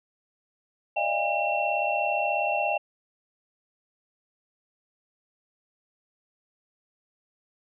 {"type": "tone cluster", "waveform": "sine", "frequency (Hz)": [578, 615, 693, 807, 2715], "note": ["D5", "D#5", "F5", "G#5", "F7"], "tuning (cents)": [-28, -20, -14, -50, -50], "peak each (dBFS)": [-35, -30, -30, -28, -29], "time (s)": [0.96, 2.78], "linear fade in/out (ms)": 10, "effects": []}